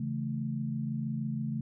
sine chord, A major, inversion first, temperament equal, 138.59 / 164.81 / 220 Hz, C#3 / E3 / A3, 0 / 0 / 0 cents, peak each -34 / -39 / -34 dBFS, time 0-1.61 s, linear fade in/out 5 ms, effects none

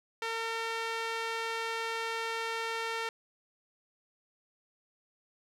sawtooth tone with band-pass filter, 454.4 Hz, A#4, 44 cents flat, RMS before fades -35 dBFS, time 0.22-3.09 s, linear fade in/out 2 ms, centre 2100 Hz, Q 0.72, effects none

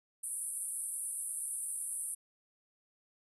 pink band-pass noise, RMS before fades -39 dBFS, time 0.23-2.15 s, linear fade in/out 10 ms, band 8800 to 11000 Hz, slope 96 dB/octave, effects none

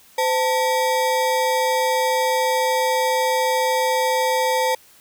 square ring-modulated tone, 703 Hz, F5, 11 cents sharp, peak -15 dBFS, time 0.18-4.75 s, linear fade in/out 5 ms, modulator 190 Hz, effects white hiss -51 dBFS RMS until 5 s

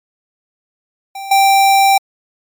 square tone with level steps, 784 Hz, G5, in tune, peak -25 / -8 dBFS, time 1.15-1.98 s, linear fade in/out 5 ms, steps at 1.31 s, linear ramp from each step 5 ms, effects MP3 96 kbps

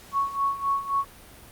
sine tone with tremolo, 1108.7 Hz, C#6, in tune, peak -20 dBFS, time 0.12-1.05 s, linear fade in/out 50 ms, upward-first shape sine, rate 3.8 Hz, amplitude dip 80%, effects pink hiss -48 dBFS RMS until 1.51 s + Opus 48 kbps

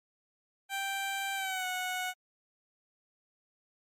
15% pulse tone with pitch glide, 784 to 735.7 Hz, G5 to F#5, 0 to -10 cents, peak -26 dBFS, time 0.69-2.14 s, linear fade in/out 50 ms, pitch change -110 cents, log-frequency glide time 1.35-1.66 s, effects MP3 64 kbps

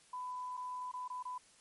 sine tone with dropouts, 1000 Hz, B5, 21 cents sharp, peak -39 dBFS, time 0.13-1.38 s, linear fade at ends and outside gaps 5 ms, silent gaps 0.57-0.574 / 0.916-0.937 / 1.079-1.1 / 1.227-1.252 s, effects white hiss -64 dBFS RMS until 1.6 s + MP3 48 kbps

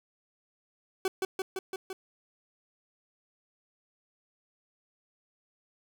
40% pulse tone with echo, 379.3 Hz, F#4, 43 cents sharp, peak -25 dBFS, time 1.05-1.08 s, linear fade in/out 2 ms, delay 170 ms, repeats 5, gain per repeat -2 dB, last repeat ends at 1.93 s, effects none

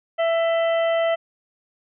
harmonic tone with a mistuned harmonic, 664 Hz, E5, 12 cents sharp, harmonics 1 / 2 / 3 / 4 / 5, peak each -18 / -31 / -30 / -38 / -35 dBFS, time 0.18-1.16 s, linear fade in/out 20 ms, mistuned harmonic 5, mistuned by -120 cents, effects none

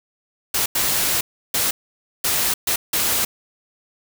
white noise bursts at uneven times, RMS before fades -20 dBFS, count 6, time 0.54-0.66 / 0.75-1.21 / 1.54-1.71 / 2.24-2.54 / 2.67-2.76 / 2.93-3.25 s, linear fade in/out 5 ms, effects none

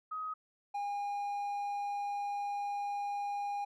sine / triangle tone pair in turn, 1261 / 812.4 Hz, D#6 / G#5, +23 / -38 cents, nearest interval minor sixth, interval 761 cents, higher first, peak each -36 / -32 dBFS, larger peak second, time 0.11-0.34 / 0.74-3.65 s, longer second, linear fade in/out 10 ms, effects none

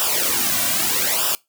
white noise with flanger, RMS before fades -20 dBFS, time 0-1.35 s, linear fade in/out 0 ms, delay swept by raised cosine 0.46 to 2.36 ms, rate 0.79 Hz, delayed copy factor -0.8, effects noise-tail reverb RT60 0.2 s tail -22 dB re dry

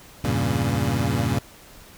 25% pulse chord, E diminished seventh, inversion none, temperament equal, 82.41 / 98 / 116.54 / 138.59 Hz, E2 / G2 / Bb2 / Db3, 0 / 0 / 0 / 0 cents, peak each -26 / -23 / -21 / -22 dBFS, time 0.24-1.39 s, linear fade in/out 5 ms, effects pink hiss -47 dBFS RMS until 1.97 s

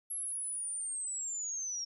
sine linear sweep, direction down, 11260 to 5510 Hz, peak -35 dBFS, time 0.1-1.85 s, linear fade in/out 10 ms, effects none

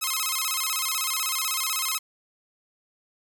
5% pulse tone with vibrato, 1164 Hz, D6, 16 cents flat, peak -13 dBFS, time 0.01-1.99 s, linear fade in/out 20 ms, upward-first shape square, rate 16 Hz, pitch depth 170 cents each way, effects none

